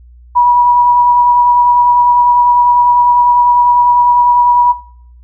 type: tone with vibrato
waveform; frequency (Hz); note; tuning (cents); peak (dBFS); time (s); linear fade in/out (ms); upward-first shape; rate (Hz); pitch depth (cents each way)
sine; 971; B5; -30; -5; 0.35-4.73; 20; sine; 10; 9
effects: noise-tail reverb RT60 0.6 s tail -18 dB re dry + added 60 Hz sine -36 dBFS peak until 5.23 s